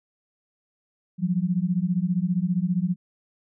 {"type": "beating tone pair", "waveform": "sine", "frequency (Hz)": [171.7, 186.7], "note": ["F3", "F#3"], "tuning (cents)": [-29, 16], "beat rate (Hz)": 15, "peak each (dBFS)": -24, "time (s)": [1.18, 2.96], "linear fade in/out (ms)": 50, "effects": []}